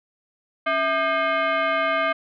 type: tone with frequency modulation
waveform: sine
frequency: 277.3 Hz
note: C#4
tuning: 1 cent sharp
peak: -19 dBFS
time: 0.66-2.13 s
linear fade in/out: 10 ms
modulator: 931 Hz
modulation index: 2.1
effects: none